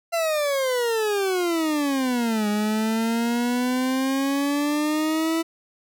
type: exponential two-way sweep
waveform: 40% pulse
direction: down then up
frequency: 685 to 207.3 to 330.4 Hz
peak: -20 dBFS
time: 0.12-5.43 s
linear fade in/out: 20 ms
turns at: 2.48 s
effects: none